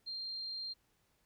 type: tone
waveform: sine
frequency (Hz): 4186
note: C8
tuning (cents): 0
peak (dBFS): -39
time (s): 0.06-0.74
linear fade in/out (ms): 20
effects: pink hiss -75 dBFS RMS until 1.25 s